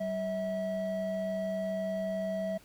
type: tone pair together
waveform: triangle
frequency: 192.23 / 648 Hz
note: G3 / E5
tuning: -34 / -30 cents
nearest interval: octave + major sixth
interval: 2104 cents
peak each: -34 / -30 dBFS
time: 0-2.58 s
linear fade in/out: 10 ms
effects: pink hiss -59 dBFS RMS until 2.64 s

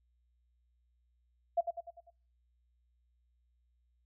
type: tone with echo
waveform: sine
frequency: 683 Hz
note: F5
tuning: 39 cents flat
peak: -25 dBFS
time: 1.57-1.61 s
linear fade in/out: 10 ms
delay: 99 ms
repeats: 5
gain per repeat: -6 dB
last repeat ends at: 2.105 s
effects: noise-tail reverb RT60 0.4 s tail -22 dB re dry + added 60 Hz sine -70 dBFS peak until 4.05 s

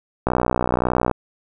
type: click train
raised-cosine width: 1 ms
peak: -4 dBFS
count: 53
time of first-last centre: 0.27-1.113 s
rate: 61.7 Hz
effects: none

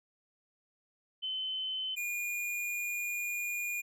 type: tone pair in turn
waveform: sine / square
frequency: 3054 / 2430 Hz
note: G7 / D#7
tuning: -46 / -42 cents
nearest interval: major third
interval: 396 cents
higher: first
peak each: -33 / -34 dBFS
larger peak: first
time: 1.22-1.96 / 1.96-3.82 s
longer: second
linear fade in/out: 20 ms
effects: none

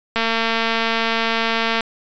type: click train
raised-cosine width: 0.3 ms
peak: -4 dBFS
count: 375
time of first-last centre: 0.16-1.808 s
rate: 227 Hz
effects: resampled to 16000 Hz

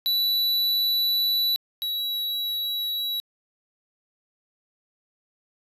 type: tone pair in turn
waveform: square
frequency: 3951 / 3901 Hz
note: B7 / B7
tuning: 0 / -22 cents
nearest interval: unison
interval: 22 cents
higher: first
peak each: -21 / -26 dBFS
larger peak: first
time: 0.06-1.56 / 1.82-3.2 s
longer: first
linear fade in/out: 0 ms
effects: resampled to 32000 Hz

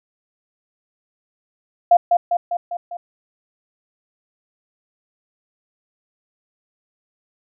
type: tone with echo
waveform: sine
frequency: 698.5 Hz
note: F5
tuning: in tune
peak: -7 dBFS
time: 1.91-1.97 s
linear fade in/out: 5 ms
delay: 200 ms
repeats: 5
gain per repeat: -4 dB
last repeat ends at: 2.97 s
effects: none

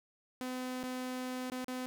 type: tone with dropouts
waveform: sawtooth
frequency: 254.1 Hz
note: B3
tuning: 49 cents sharp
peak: -33 dBFS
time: 0.41-1.86 s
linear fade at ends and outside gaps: 0 ms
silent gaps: 0.83-0.837 / 1.5-1.519 / 1.644-1.682 s
effects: none

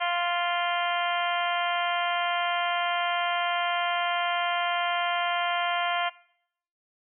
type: harmonic tone with a mistuned harmonic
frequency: 348.8 Hz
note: F4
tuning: 2 cents flat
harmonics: 2 / 3 / 4 / 5 / 6 / 7 / 8 / 9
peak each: -28 / -31 / -33 / -36 / -34 / -37 / -39 / -35 dBFS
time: 0-6.1 s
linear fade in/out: 20 ms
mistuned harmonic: 7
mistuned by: -18 cents
effects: noise-tail reverb RT60 0.7 s tail -21 dB re dry

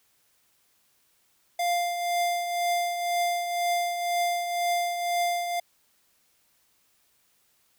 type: tone with tremolo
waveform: square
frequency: 698.5 Hz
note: F5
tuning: in tune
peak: -23 dBFS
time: 1.59-5.6 s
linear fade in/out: 5 ms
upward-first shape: triangle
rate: 2 Hz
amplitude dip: 55%
effects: white hiss -67 dBFS RMS until 7.78 s

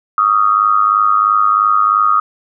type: tone with amplitude modulation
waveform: sine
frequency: 1244.5 Hz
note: D#6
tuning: in tune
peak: -5 dBFS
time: 0.18-2.2 s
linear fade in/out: 2 ms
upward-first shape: sine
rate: 103 Hz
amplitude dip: 85%
effects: none

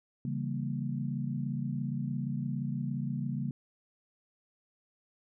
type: chord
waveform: sine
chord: C# diminished seventh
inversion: none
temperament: equal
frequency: 138.59 / 164.81 / 196 / 233.1 Hz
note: C#3 / E3 / G3 / Bb3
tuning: 0 / 0 / 0 / 0 cents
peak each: -34 / -40 / -38 / -37 dBFS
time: 0.25-3.51 s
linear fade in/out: 2 ms
effects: none

